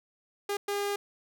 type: tone bursts at uneven times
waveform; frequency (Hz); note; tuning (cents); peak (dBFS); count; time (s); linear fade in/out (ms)
sawtooth; 405.2; G#4; -43; -25; 2; 0.49-0.57 / 0.68-0.96; 5
effects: none